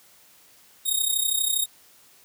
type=tone with amplitude modulation; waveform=5% pulse; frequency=3727 Hz; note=A#7; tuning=1 cent flat; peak=-11 dBFS; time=0.85-1.66 s; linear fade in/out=20 ms; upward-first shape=sine; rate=32.4 Hz; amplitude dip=70%; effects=white hiss -55 dBFS RMS until 2.24 s + high-pass 80 Hz 12 dB/octave